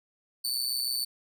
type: tone with amplitude modulation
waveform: sawtooth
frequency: 4513 Hz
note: C#8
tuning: 30 cents sharp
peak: -22 dBFS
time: 0.44-1.05 s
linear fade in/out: 10 ms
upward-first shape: sine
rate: 126 Hz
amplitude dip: 75%
effects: none